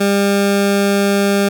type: tone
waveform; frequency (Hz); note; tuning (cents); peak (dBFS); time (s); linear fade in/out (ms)
20% pulse; 200; G3; +35; -7; 0-1.49; 10
effects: none